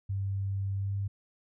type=tone with pitch glide; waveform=sine; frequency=98 to 99.25 Hz; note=G2 to G2; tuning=0 to +22 cents; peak=-29 dBFS; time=0.09-1.08 s; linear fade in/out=10 ms; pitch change=+22 cents; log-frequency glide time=0.76-0.94 s; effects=none